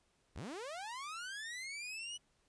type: linear sweep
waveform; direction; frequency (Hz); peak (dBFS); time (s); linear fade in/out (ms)
sawtooth; up; 36.71 to 2967; -39; 0.35-2.18; 20
effects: pink hiss -75 dBFS RMS until 2.48 s + resampled to 22050 Hz